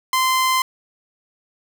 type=tone; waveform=sawtooth; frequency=1037 Hz; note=C6; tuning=16 cents flat; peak=-12 dBFS; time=0.13-0.62 s; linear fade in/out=2 ms; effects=none